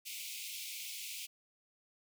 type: high-pass noise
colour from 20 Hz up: pink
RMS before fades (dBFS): -44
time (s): 0.05-1.27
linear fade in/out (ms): 20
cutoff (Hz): 2200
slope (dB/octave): 96
effects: none